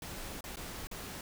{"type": "noise with dropouts", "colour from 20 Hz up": "pink", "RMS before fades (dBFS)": -43, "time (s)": [0.02, 1.21], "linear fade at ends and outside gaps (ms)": 2, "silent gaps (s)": [[0.408, 0.44], [0.559, 0.569], [0.871, 0.913]], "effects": []}